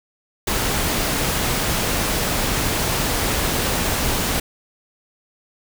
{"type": "noise", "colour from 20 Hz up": "pink", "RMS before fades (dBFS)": -21, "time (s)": [0.47, 4.4], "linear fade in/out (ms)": 5, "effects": []}